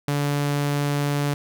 sawtooth tone, 144.1 Hz, D3, 33 cents flat, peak -17 dBFS, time 0.08-1.34 s, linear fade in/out 2 ms, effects none

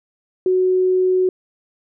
sine tone, 370 Hz, F#4, in tune, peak -13 dBFS, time 0.46-1.29 s, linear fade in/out 2 ms, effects none

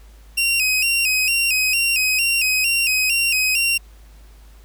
sawtooth tone with vibrato, 2637 Hz, E7, in tune, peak -13 dBFS, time 0.37-3.78 s, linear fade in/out 10 ms, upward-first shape square, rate 2.2 Hz, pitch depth 76 cents each way, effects added 52 Hz sine -42 dBFS peak until 4.64 s + pink hiss -54 dBFS RMS until 4.64 s

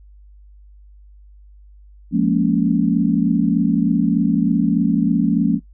sine chord, Bb minor seventh, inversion second, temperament just, 174.81 / 209.8 / 233.1 / 279.7 Hz, F3 / Ab3 / Bb3 / Db4, +2 / +18 / 0 / +16 cents, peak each -19 dBFS, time 2.11-5.6 s, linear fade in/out 50 ms, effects noise-tail reverb RT60 0.1 s tail -17 dB re dry + added 50 Hz sine -42 dBFS peak until 5.73 s

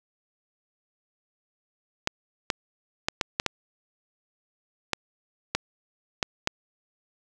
clicks, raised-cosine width 0.2 ms, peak -6 dBFS, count 10, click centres 2.074 / 2.502 / 3.085 / 3.212 / 3.399 / 3.463 / 4.933 / 5.55 / 6.228 / 6.474 s, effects none

